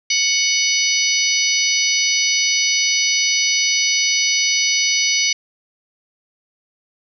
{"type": "harmonic tone with a mistuned harmonic", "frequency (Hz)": 740, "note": "F#5", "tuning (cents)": 0, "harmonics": [3, 4, 5, 6, 7, 8], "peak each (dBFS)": [-20, -23, -27, -23, -23, -20], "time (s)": [0.1, 5.33], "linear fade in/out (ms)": 5, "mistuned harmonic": 7, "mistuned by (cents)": -83, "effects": []}